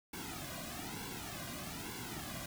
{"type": "noise with flanger", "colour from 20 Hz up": "pink", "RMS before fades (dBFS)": -44, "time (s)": [0.13, 2.46], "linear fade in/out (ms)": 5, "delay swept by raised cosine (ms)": [1.6, 2.28], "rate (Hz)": 1.1, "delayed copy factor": -1, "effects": []}